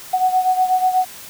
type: beating tone pair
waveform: sine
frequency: 740 / 748.2 Hz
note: F#5 / F#5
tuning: 0 / +19 cents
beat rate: 8.2 Hz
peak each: -15 / -20 dBFS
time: 0.13-1.05 s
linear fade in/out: 10 ms
effects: white hiss -37 dBFS RMS until 1.29 s